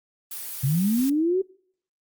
blue noise, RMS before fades -34 dBFS, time 0.31-1.1 s, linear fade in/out 5 ms
sine linear sweep, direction up, 124.5 to 388.4 Hz, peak -19 dBFS, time 0.63-1.42 s, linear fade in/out 10 ms
effects noise-tail reverb RT60 0.6 s tail -25 dB re dry + Opus 32 kbps

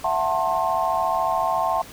sine chord, F# half-diminished seventh, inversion third, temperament just, 666 / 740 / 888 / 1065.6 Hz, E5 / F#5 / A5 / C6, +18 / 0 / +16 / +31 cents, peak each -25 dBFS, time 0.04-1.82 s, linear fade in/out 5 ms, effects pink hiss -42 dBFS RMS until 1.92 s

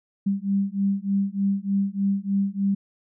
sine beating tone pair, 196 / 199.3 Hz, G3 / G3, 0 / +29 cents, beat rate 3.3 Hz, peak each -24 dBFS, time 0.26-2.75 s, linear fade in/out 10 ms, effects none

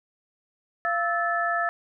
sine tone cluster, 688 / 1309 / 1747 Hz, F5 / E6 / A6, -26 / -13 / -13 cents, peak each -27 dBFS, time 0.85-1.69 s, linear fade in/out 0 ms, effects none

